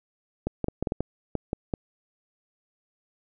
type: clicks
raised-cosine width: 2 ms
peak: -13 dBFS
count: 10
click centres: 0.47 / 0.643 / 0.684 / 0.826 / 0.872 / 0.921 / 1.006 / 1.353 / 1.531 / 1.738 s
effects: none